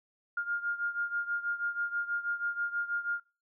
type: beating tone pair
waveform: sine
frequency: 1409 / 1415.2 Hz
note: F6 / F6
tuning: +15 / +23 cents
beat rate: 6.2 Hz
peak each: -32 / -36 dBFS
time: 0.37-3.2 s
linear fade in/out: 5 ms
effects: noise-tail reverb RT60 0.3 s tail -22 dB re dry